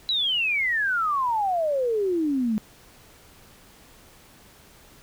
sine exponential sweep, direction down, 4000 to 207.7 Hz, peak -21 dBFS, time 0.09-2.58 s, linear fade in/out 0 ms, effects pink hiss -52 dBFS RMS until 5.02 s

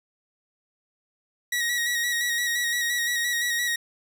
sawtooth tone with vibrato, 1906 Hz, A#6, 38 cents sharp, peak -20 dBFS, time 1.52-3.76 s, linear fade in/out 5 ms, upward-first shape square, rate 5.8 Hz, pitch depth 28 cents each way, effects none

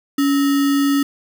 sine tone with sample-and-hold, 280.7 Hz, C#4, 22 cents sharp, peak -13 dBFS, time 0.18-1.03 s, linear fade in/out 5 ms, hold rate 1575 Hz, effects none

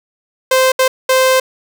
sawtooth tone bursts at uneven times, 520 Hz, C5, 11 cents flat, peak -5 dBFS, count 3, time 0.51-0.72 / 0.79-0.88 / 1.09-1.4 s, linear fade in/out 5 ms, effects none

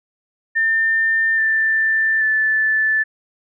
sine tone with pitch steps, 1800 / 1775.2 / 1750.8 Hz, A6 / A6 / A6, +39 / +15 / -9 cents, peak -14 dBFS, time 0.55-3.04 s, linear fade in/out 20 ms, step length 830 ms, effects none

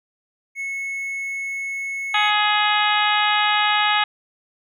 triangle tone, 2194 Hz, C#7, 18 cents flat, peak -23 dBFS, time 0.55-2.32 s, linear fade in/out 50 ms
harmonic tone, 419.2 Hz, G#4, 16 cents sharp, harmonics 2 / 3 / 4 / 5 / 6 / 7 / 8 / 9, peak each -21 / -23 / -24 / -25 / -26 / -26 / -27 / -28 dBFS, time 2.14-4.04 s, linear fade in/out 5 ms
effects none

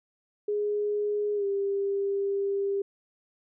sine tone with pitch glide, 415.1 to 397.3 Hz, G#4 to G4, -1 to +23 cents, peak -25 dBFS, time 0.48-2.82 s, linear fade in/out 5 ms, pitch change -76 cents, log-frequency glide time 1.35-1.45 s, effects none

